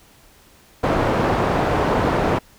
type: low-pass noise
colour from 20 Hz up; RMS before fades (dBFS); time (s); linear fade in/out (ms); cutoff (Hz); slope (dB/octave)
white; -19; 0.83-2.39; 10; 800; 12
effects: pink hiss -51 dBFS RMS until 2.58 s